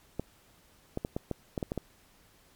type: clicks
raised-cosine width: 2 ms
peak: -18 dBFS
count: 9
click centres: 0.196 / 0.974 / 1.049 / 1.165 / 1.313 / 1.578 / 1.628 / 1.719 / 1.777 s
effects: pink hiss -62 dBFS RMS until 2.55 s + MP3 96 kbps